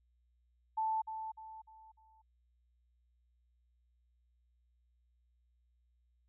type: tone with echo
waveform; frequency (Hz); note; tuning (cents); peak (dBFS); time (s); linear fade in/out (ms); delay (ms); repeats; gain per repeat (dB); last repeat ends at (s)
sine; 880; A5; 0; -31; 0.77-1.02; 10; 300; 4; -8; 2.22
effects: added 60 Hz sine -70 dBFS peak until 6.28 s